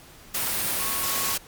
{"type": "tone in noise", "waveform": "sine", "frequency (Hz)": 1100, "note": "C#6", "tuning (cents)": -14, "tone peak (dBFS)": -34, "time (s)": [0.79, 1.35], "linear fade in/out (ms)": 10, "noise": "white", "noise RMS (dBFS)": -26, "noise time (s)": [0.34, 1.38], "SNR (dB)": -11, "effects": ["pink hiss -49 dBFS RMS until 1.47 s", "Opus 48 kbps"]}